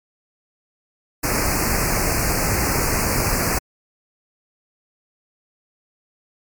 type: band-stop noise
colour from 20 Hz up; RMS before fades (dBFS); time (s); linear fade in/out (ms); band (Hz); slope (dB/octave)
pink; -20; 1.23-3.59; 10; 2600 to 4500; 96
effects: MP3 96 kbps